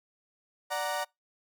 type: chord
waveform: 30% pulse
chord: D augmented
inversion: none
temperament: equal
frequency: 587.3 / 740 / 932.3 Hz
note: D5 / F#5 / A#5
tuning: 0 / 0 / 0 cents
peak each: -32 dBFS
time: 0.7-1.05 s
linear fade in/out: 20 ms
effects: noise-tail reverb RT60 0.2 s tail -26 dB re dry